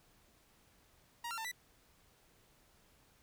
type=tone with pitch steps; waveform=sawtooth; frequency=944 / 1370 / 895 / 1973 Hz; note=A#5 / F6 / A5 / B6; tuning=+22 / -34 / +29 / -2 cents; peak=-36 dBFS; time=1.24-1.516 s; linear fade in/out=5 ms; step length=69 ms; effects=pink hiss -68 dBFS RMS until 3.22 s